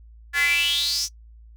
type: tone with high-pass filter sweep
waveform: square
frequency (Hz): 155.56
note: D#3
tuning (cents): 0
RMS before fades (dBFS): -22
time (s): 0.33-1.09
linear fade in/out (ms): 50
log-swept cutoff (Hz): 1700 to 6000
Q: 8.2
effects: noise-tail reverb RT60 0.1 s tail -23 dB re dry + added 56 Hz sine -44 dBFS peak until 1.56 s